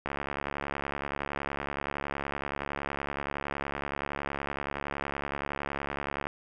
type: click train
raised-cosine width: 0.5 ms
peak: -17 dBFS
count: 440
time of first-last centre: 0.06-6.269 s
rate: 70.7 Hz
effects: none